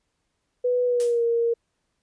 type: tone with pitch glide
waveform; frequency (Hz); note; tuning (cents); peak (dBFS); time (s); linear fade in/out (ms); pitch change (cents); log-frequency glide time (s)
sine; 493.9 to 466.4; B4 to A#4; 0 to +1; -19; 0.64-1.54; 10; -99; 0.85-1.23
type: noise with exponential decay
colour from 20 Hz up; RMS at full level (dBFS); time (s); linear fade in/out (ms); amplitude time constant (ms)
blue; -30; 1-1.25; 0; 54
effects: pink hiss -75 dBFS RMS until 2.02 s + resampled to 22050 Hz